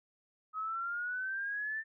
sine exponential sweep, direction up, 1265 to 1790 Hz, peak -34 dBFS, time 0.53-1.84 s, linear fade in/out 50 ms, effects none

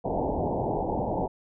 white low-pass noise, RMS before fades -28 dBFS, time 0.04-1.28 s, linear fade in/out 20 ms, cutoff 900 Hz, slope 96 dB/octave, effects none

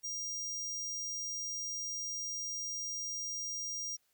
square tone, 5700 Hz, F8, 34 cents sharp, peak -37 dBFS, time 0.03-3.97 s, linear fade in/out 20 ms, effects white hiss -75 dBFS RMS until 4.13 s

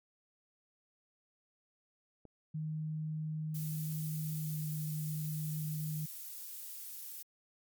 click, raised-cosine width 2 ms, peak -39 dBFS, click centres 2.253 s
sine tone with pitch glide, 155.56 to 154.13 Hz, D#3 to D#3, 0 to -16 cents, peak -35 dBFS, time 2.54-6.06 s, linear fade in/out 10 ms, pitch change -16 cents, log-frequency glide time 4.38-4.5 s
violet noise, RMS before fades -45 dBFS, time 3.54-7.23 s, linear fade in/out 10 ms
effects MP3 96 kbps

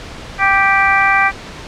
harmonic tone, 392 Hz, G4, in tune, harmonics 2 / 3 / 4 / 5 / 6, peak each -16 / -16 / -16 / -16 / -16 dBFS, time 0.38-1.32 s, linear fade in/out 50 ms, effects pink hiss -31 dBFS RMS until 1.67 s + low-pass 5000 Hz 12 dB/octave

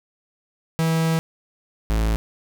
45% pulse tone pair in turn, 162.6 / 54.41 Hz, E3 / A1, -23 / -19 cents, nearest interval octave + perfect fifth, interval 1896 cents, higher first, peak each -18 / -18 dBFS, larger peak neither, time 0.79-1.19 / 1.9-2.16 s, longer first, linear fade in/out 0 ms, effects none

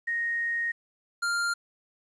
sine / square tone pair in turn, 1864.7 / 1396.9 Hz, A#6 / F6, 0 / 0 cents, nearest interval perfect fourth, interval 500 cents, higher first, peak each -26 dBFS, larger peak neither, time 0.07-0.72 / 1.22-1.54 s, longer first, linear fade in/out 10 ms, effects resampled to 22050 Hz + 10-bit

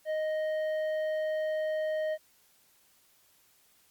sine tone with tanh clipping, 622.3 Hz, D#5, in tune, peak -30 dBFS, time 0.05-2.18 s, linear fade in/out 50 ms, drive 8 dB, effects white hiss -65 dBFS RMS until 3.9 s + Opus 48 kbps

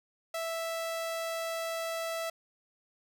sawtooth tone, 659 Hz, E5, 1 cent flat, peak -29 dBFS, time 0.34-2.3 s, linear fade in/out 5 ms, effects none

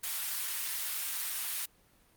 white high-pass noise, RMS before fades -35 dBFS, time 0.03-1.66 s, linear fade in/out 10 ms, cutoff 1300 Hz, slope 12 dB/octave, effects pink hiss -65 dBFS RMS until 2.16 s + Opus 32 kbps

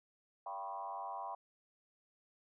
sine tone with frequency modulation, 882 Hz, A5, 4 cents sharp, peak -40 dBFS, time 0.46-1.35 s, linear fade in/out 5 ms, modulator 97.9 Hz, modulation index 2.2, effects none

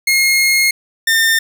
sawtooth tone pair in turn, 2150 / 1807.9 Hz, C7 / A6, +47 / +46 cents, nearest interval minor third, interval 301 cents, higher first, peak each -7 dBFS, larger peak neither, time 0.07-0.71 / 1.07-1.39 s, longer first, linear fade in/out 5 ms, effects none

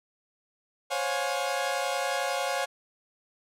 sawtooth chord, Db major seventh, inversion third, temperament equal with one note detuned, 523.3 / 554.4 / 713.5 / 830.6 Hz, C5 / Db5 / F5 / Ab5, 0 / 0 / +37 / 0 cents, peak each -31 / -28 / -28 / -30 dBFS, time 0.9-2.66 s, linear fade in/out 20 ms, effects low-pass 11000 Hz 12 dB/octave

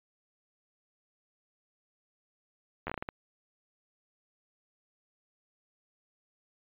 slowing click train, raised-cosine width 0.5 ms, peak -20 dBFS, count 8, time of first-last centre 2.87-3.089 s, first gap 11 ms, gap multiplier 1.34, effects resampled to 8000 Hz

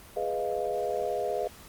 sine chord, F half-diminished seventh, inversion first, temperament equal, 415.3 / 493.9 / 622.3 / 698.5 Hz, Ab4 / Cb5 / Eb5 / F5, 0 / 0 / 0 / 0 cents, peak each -33 dBFS, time 0.16-1.48 s, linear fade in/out 10 ms, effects pink hiss -50 dBFS RMS until 1.68 s + Opus 32 kbps

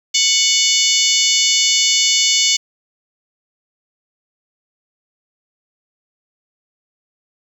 harmonic tone with a mistuned harmonic, 740 Hz, F#5, in tune, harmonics 3 / 4 / 5 / 6 / 7 / 8 / 9 / 10, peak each -22 / -19 / -20 / -19 / -22 / -21 / -20 / -23 dBFS, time 0.14-2.57 s, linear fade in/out 10 ms, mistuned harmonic 5, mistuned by -73 cents, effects 7-bit

